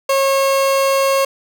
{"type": "tone", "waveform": "30% pulse", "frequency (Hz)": 544, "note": "C#5", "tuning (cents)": -33, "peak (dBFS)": -10, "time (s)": [0.09, 1.25], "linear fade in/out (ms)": 5, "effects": []}